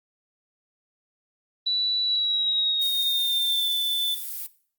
sine tone with pitch glide, 3951 to 3520 Hz, B7 to A7, 0 to 0 cents, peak -21 dBFS, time 1.66-4.15 s, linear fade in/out 10 ms, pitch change -200 cents, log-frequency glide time 2.03-3.7 s
violet noise, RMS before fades -33 dBFS, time 2.81-4.47 s, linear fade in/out 10 ms
effects noise-tail reverb RT60 0.5 s tail -18 dB re dry + Opus 48 kbps

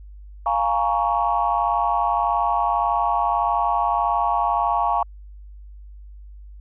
sine chord, Bb minor seventh, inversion second, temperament equal with one note detuned, 698.5 / 830.6 / 932.3 / 1115.2 Hz, F5 / Ab5 / Bb5 / Db6, 0 / 0 / 0 / +10 cents, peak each -23 dBFS, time 0.46-5.03 s, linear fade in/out 2 ms, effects tanh soft clip ceiling -8 dBFS + added 50 Hz sine -38 dBFS peak until 6.6 s

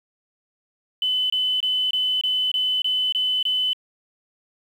sine tone bursts, 3018 Hz, F#7, 34 cents sharp, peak -19 dBFS, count 9, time 1.02-3.732 s, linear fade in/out 2 ms, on 280 ms, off 24 ms, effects 8-bit

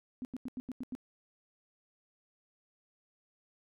sine tone bursts, 252.8 Hz, B3, 41 cents sharp, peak -36 dBFS, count 7, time 0.22-0.951 s, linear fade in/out 0 ms, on 29 ms, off 88 ms, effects none

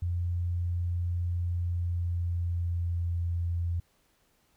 sine tone with pitch glide, 87.31 to 85.81 Hz, F2 to F2, 0 to -30 cents, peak -27 dBFS, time 0.02-3.8 s, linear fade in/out 5 ms, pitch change -30 cents, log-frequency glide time 1.47-3.2 s, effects pink hiss -69 dBFS RMS until 4.56 s

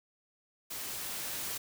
white noise with level ramp, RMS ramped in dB -40 to -37 dBFS, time 0.7-1.58 s, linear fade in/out 10 ms, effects none

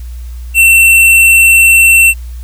square tone with vibrato, 2700 Hz, E7, 41 cents sharp, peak -3 dBFS, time 0.54-2.14 s, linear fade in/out 50 ms, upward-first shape sine, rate 20 Hz, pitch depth 9 cents each way, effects added 60 Hz sine -21 dBFS peak until 2.43 s + white hiss -43 dBFS RMS until 2.43 s

